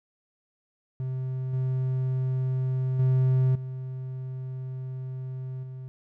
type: tone with level steps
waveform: triangle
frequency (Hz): 129.8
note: C3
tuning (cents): -13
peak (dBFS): -26 / -22 / -17 / -30 / -34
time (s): 1-5.88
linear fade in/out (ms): 0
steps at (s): 1.53 / 2.99 / 3.55 / 5.63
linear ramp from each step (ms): 5
effects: none